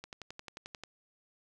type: click train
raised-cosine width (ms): 0.2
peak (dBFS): -26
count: 10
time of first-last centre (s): 0.04-0.836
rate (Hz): 11.3
effects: none